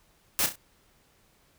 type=noise with echo; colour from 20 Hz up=white; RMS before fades=-25 dBFS; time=0.39-0.46 s; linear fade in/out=0 ms; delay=32 ms; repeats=3; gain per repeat=-8 dB; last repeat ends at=0.556 s; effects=pink hiss -64 dBFS RMS until 1.58 s